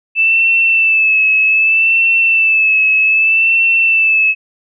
sine tone with vibrato, 2637 Hz, E7, in tune, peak -8 dBFS, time 0.15-4.35 s, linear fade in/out 50 ms, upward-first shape sine, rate 0.64 Hz, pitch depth 39 cents each way, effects none

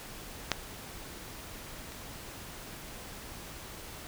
clicks, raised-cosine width 0.2 ms, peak -8 / -30 dBFS, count 2, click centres 0.517 / 1.921 s, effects pink hiss -45 dBFS RMS until 4.07 s

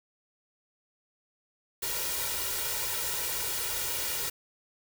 white noise with comb filter, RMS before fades -32 dBFS, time 1.82-4.3 s, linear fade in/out 10 ms, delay 2.1 ms, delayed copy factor +0.75, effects none

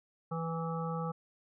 harmonic tone with a mistuned harmonic, 164.81 Hz, E3, in tune, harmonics 1 / 3 / 5 / 7 / 8, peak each -35 / -40 / -42 / -43 / -44 dBFS, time 0.31-1.12 s, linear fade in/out 10 ms, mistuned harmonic 8, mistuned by -21 cents, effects none

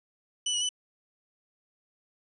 25% pulse tone with pitch steps, 2977 / 2922 / 2992 Hz, F#7 / F#7 / F#7, +10 / -22 / +19 cents, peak -23 dBFS, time 0.46-0.691 s, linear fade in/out 5 ms, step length 77 ms, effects resampled to 24000 Hz

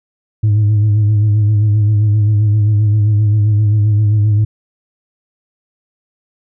sine tone with vibrato, 105.4 Hz, G#2, 26 cents sharp, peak -6 dBFS, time 0.43-4.45 s, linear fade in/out 10 ms, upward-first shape sine, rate 7.6 Hz, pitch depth 45 cents each way, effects tanh soft clip ceiling -7 dBFS

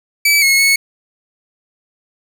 sawtooth tone with pitch steps, 2300 / 2176 / 2202 Hz, D7 / C#7 / C#7, -37 / -33 / -12 cents, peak -6 dBFS, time 0.25-0.76 s, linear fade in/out 5 ms, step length 170 ms, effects none

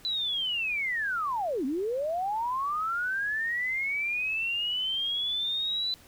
sine linear two-way sweep, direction down then up, 4014 to 247.2 to 4014 Hz, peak -27 dBFS, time 0.05-5.94 s, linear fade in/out 0 ms, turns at 1.65 s, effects pink hiss -55 dBFS RMS until 6.07 s

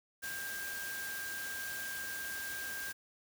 sine tone in noise, 1596 Hz, G6, 31 cents sharp, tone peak -40 dBFS, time 0.22-2.93 s, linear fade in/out 20 ms, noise white, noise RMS -44 dBFS, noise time 0.22-2.93 s, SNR +1 dB, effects none

